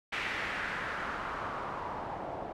white noise with low-pass filter sweep, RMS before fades -37 dBFS, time 0.12-2.53 s, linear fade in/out 10 ms, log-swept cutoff 2300 to 700 Hz, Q 2.3, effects none

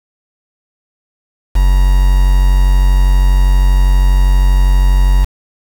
triangle tone with quantisation, 46.25 Hz, F#1, in tune, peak -4 dBFS, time 1.55-5.25 s, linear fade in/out 10 ms, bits 4, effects none

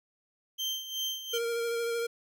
35% pulse tone with tremolo, 3136 Hz, G7, in tune, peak -28 dBFS, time 0.58-1.39 s, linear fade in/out 20 ms, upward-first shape sine, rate 2.7 Hz, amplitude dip 70%
square tone with vibrato, 466.2 Hz, A#4, in tune, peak -30 dBFS, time 1.33-2.07 s, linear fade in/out 10 ms, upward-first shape sine, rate 13 Hz, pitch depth 18 cents each way
effects none

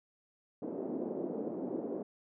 white band-pass noise, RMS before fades -38 dBFS, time 0.62-2.03 s, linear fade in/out 5 ms, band 220 to 470 Hz, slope 24 dB/octave, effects none

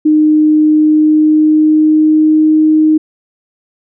sine tone with pitch glide, 306.6 to 310.7 Hz, D#4 to D#4, -25 to -2 cents, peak -5 dBFS, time 0.05-2.98 s, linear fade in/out 10 ms, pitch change +23 cents, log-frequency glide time 0.72-2.57 s, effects none

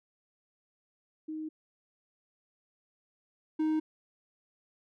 sine / triangle tone pair in turn, 312.1 / 312.1 Hz, D#4 / D#4, +5 / +5 cents, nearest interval unison, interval 0 cents, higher neither, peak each -35 / -24 dBFS, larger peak second, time 1.28-1.49 / 3.59-3.8 s, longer neither, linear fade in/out 10 ms, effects none

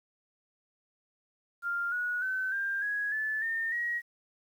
sine tone with pitch steps, 1396.9 / 1459.6 / 1525.1 / 1593.5 / 1665 / 1739.8 / 1817.8 / 1899.4 Hz, F6 / F#6 / G6 / G6 / G#6 / A6 / A#6 / A#6, 0 / -24 / -48 / +28 / +4 / -20 / -44 / +32 cents, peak -29 dBFS, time 1.62-4.02 s, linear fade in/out 50 ms, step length 300 ms, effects 10-bit

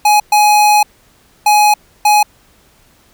square tone bursts at uneven times, 838 Hz, G#5, 15 cents sharp, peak -7 dBFS, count 4, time 0.05-0.2 / 0.32-0.83 / 1.46-1.74 / 2.05-2.23 s, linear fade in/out 5 ms, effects pink hiss -50 dBFS RMS until 3.13 s

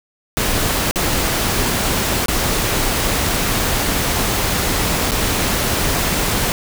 pink noise with dropouts, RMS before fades -18 dBFS, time 0.37-6.52 s, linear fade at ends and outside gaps 0 ms, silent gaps 0.911-0.958 / 2.259-2.283 / 5.11-5.118 s, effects none

